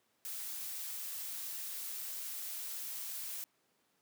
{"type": "noise", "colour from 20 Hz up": "blue", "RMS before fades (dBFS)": -42, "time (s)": [0.25, 3.44], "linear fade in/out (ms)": 0, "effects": ["pink hiss -75 dBFS RMS until 4.01 s", "high-pass 200 Hz 12 dB/octave"]}